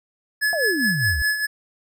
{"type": "tone with tremolo", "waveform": "square", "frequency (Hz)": 1708, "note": "G#6", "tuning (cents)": 48, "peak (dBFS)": -18, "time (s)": [0.41, 1.47], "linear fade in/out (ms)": 20, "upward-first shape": "sine", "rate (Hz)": 4.9, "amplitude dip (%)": 60}
{"type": "exponential sweep", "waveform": "sine", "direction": "down", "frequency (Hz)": [709, 61.74], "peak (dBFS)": -22, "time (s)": [0.53, 1.22], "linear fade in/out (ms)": 0}
{"effects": []}